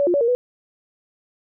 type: tone with pitch steps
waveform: sine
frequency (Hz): 568 / 351.5 / 568 / 466.7 / 494.2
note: C#5 / F4 / C#5 / A#4 / B4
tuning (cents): +42 / +11 / +42 / +2 / +1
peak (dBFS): -15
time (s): 0-0.35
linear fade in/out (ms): 0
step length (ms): 70
effects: none